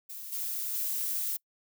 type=noise with level steps; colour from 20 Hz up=violet; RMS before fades=-42 / -34 / -32 dBFS; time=0.09-1.37 s; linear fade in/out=10 ms; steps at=0.32 / 0.73 s; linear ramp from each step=10 ms; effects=noise-tail reverb RT60 0.1 s tail -24 dB re dry